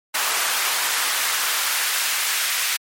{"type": "noise with high-pass filter sweep", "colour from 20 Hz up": "pink", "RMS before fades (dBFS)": -22, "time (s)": [0.14, 2.77], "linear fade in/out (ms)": 10, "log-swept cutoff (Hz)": [1000, 1800], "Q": 0.95, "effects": ["MP3 64 kbps"]}